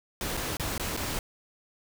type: noise with dropouts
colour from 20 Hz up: pink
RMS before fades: -32 dBFS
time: 0.21-1.19 s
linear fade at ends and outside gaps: 1 ms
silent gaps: 0.369-0.373 / 0.569-0.597 / 0.779-0.797 / 0.966-0.973 s
effects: none